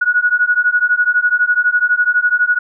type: beating tone pair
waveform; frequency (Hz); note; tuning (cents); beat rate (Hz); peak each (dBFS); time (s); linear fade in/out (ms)
sine; 1454 / 1466; F#6 / F#6; -31 / -16; 12; -14; 0.01-2.59; 10
effects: none